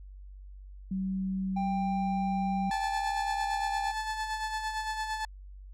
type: tone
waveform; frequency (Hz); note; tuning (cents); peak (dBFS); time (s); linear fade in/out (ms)
sine; 190.3; F#3; +49; -29; 0.91-2.7; 5
type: tone with pitch glide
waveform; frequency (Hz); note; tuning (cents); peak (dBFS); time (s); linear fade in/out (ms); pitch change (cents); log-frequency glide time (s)
triangle; 791 to 802; G5 to G5; +15 to +39; -29; 1.56-3.92; 10; +24; 2.79-3.11
type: tone with tremolo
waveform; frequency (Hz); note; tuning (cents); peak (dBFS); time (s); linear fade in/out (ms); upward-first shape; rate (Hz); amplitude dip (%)
30% pulse; 870; A5; -20; -27; 2.71-5.25; 2; sine; 8.8; 50
effects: added 48 Hz sine -44 dBFS peak until 5.73 s + low-pass 8000 Hz 12 dB/octave